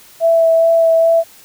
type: tone with vibrato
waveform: sine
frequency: 659.3 Hz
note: E5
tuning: in tune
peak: -8 dBFS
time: 0.2-1.24 s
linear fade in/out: 50 ms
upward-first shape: sine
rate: 2.4 Hz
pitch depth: 12 cents each way
effects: white hiss -43 dBFS RMS until 1.44 s